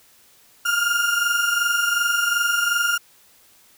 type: tone pair together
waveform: 35% pulse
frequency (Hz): 1393 / 1415.7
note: F6 / F6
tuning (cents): -5 / +23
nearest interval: unison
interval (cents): 28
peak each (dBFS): -22 / -18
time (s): 0.65-2.98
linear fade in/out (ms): 10
effects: white hiss -54 dBFS RMS until 3.77 s